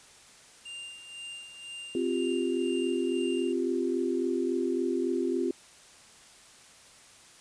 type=tone with tremolo; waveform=square; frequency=2794 Hz; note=F7; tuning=in tune; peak=-39 dBFS; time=0.65-3.53 s; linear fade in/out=10 ms; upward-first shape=sine; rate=2 Hz; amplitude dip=60%
type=chord; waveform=sine; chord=C suspended fourth; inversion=none; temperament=just; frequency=261.6 / 348.8 / 392.4 Hz; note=C4 / F4 / G4; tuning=0 / -2 / +2 cents; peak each=-31 / -29 / -32 dBFS; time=1.95-5.51 s; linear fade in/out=2 ms
effects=white hiss -54 dBFS RMS until 7.4 s + resampled to 22050 Hz